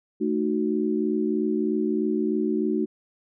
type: chord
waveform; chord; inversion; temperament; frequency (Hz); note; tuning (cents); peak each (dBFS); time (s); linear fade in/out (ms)
sine; D# diminished; second; equal with one note detuned; 220 / 306.8 / 370; A3 / D#4 / F#4; 0 / -24 / 0; -26; 0.2-2.86; 20
effects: none